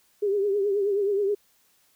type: tone with vibrato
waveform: sine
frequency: 402.3 Hz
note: G4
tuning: 45 cents sharp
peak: -21 dBFS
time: 0.22-1.35 s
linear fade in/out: 10 ms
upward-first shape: triangle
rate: 9.4 Hz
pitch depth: 83 cents each way
effects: white hiss -64 dBFS RMS until 1.95 s